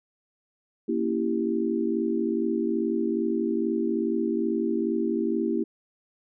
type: chord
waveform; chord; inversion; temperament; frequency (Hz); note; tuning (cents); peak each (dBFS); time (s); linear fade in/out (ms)
sine; A# diminished seventh; none; equal; 233.1 / 277.2 / 329.6 / 392; A#3 / C#4 / E4 / G4; 0 / 0 / 0 / 0; -28 / -33 / -27 / -29; 0.88-5.64; 10
effects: none